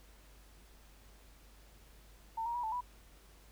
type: tone with pitch steps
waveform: sine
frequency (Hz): 901 / 942 / 968 / 880 / 983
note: A5 / A#5 / B5 / A5 / B5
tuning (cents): +41 / +18 / -35 / 0 / -8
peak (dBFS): -34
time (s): 2.37-2.81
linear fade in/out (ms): 10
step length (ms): 88
effects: added 50 Hz sine -58 dBFS peak until 3.51 s + pink hiss -63 dBFS RMS until 3.51 s